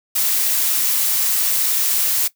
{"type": "noise", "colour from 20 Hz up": "blue", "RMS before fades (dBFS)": -18, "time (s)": [0.15, 2.28], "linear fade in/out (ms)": 10, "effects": ["noise-tail reverb RT60 0.1 s tail -17 dB re dry"]}